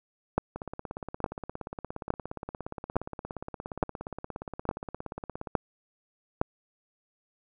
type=two click trains; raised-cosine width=1 ms; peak=-22 / -9 dBFS; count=85 / 8; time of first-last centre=0.56-5.472 / 0.38-6.414 s; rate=17.1 / 1.16 Hz; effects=none